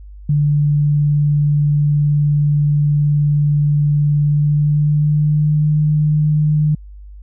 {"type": "tone with pitch glide", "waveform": "sine", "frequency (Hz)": [146.83, 151.39], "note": ["D3", "D#3"], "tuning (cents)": [0, -47], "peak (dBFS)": -11, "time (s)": [0.29, 6.75], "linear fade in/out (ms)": 5, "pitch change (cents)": 53, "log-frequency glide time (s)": [4.21, 5.76], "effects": ["added 50 Hz sine -33 dBFS peak until 7.22 s"]}